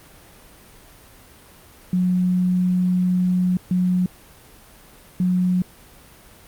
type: tone bursts at uneven times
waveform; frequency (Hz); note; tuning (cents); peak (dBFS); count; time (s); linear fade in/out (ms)
sine; 181.4; F#3; -34; -16; 3; 1.93-3.57 / 3.71-4.06 / 5.2-5.62; 2
effects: pink hiss -47 dBFS RMS until 6.47 s + Opus 32 kbps

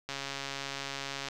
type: click train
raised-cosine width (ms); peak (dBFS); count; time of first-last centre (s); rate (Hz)
0.2; -19; 166; 0.09-1.286; 138
effects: none

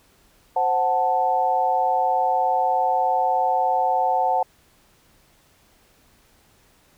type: chord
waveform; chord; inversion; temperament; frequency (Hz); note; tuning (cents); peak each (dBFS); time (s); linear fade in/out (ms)
sine; F# diminished; second; equal; 523.3 / 740 / 880; C5 / F#5 / A5; 0 / 0 / 0; -26 / -20 / -22; 0.56-4.43; 5
effects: pink hiss -58 dBFS RMS until 6.97 s

